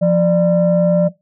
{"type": "tone pair together", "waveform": "sine", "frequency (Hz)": [174.61, 594.1], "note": ["F3", "D5"], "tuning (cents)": [0, 20], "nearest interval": "octave + major sixth", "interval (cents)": 2120, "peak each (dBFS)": -12, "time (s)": [0.01, 1.09], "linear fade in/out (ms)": 20, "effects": ["noise-tail reverb RT60 0.2 s tail -17 dB re dry", "tanh soft clip ceiling -5 dBFS"]}